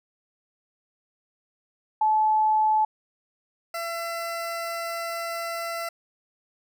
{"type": "tone pair in turn", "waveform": ["sine", "20% pulse"], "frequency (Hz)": [864, 673.9], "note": ["A5", "E5"], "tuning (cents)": [-32, 38], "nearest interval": "major third", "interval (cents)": 430, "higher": "first", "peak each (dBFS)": [-18, -24], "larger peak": "first", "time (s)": [[2.01, 2.85], [3.74, 5.89]], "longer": "second", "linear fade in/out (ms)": 5, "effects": []}